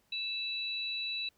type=tone pair together; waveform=sine; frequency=2631 / 3934 Hz; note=E7 / B7; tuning=-4 / -7 cents; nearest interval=perfect fifth; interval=697 cents; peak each=-38 / -35 dBFS; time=0.12-1.29 s; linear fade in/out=5 ms; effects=pink hiss -72 dBFS RMS until 1.37 s